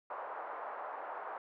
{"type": "band-pass noise", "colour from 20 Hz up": "pink", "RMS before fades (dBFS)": -43, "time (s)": [0.1, 1.38], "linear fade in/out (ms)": 2, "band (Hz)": [600, 1300], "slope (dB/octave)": 24, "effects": []}